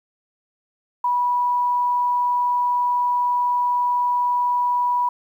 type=tone; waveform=sine; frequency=978 Hz; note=B5; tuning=17 cents flat; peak=-17 dBFS; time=1.04-5.09 s; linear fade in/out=5 ms; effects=9-bit